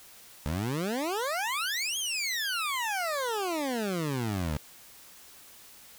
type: exponential two-way sweep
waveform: 20% pulse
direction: up then down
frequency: 71 to 3322 to 71 Hz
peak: -24 dBFS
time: 0.46-4.57 s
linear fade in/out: 0 ms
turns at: 1.98 s
effects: white hiss -52 dBFS RMS until 5.98 s